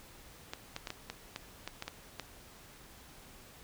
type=clicks; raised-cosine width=0.2 ms; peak=-21 dBFS; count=10; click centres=0.535 / 0.764 / 0.872 / 0.904 / 1.1 / 1.361 / 1.676 / 1.824 / 1.88 / 2.197 s; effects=pink hiss -55 dBFS RMS until 3.63 s